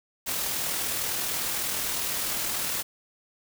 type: noise with amplitude modulation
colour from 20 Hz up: white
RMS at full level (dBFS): -28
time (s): 0.26-2.83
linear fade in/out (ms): 20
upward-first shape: sine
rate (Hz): 39.9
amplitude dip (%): 30
effects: none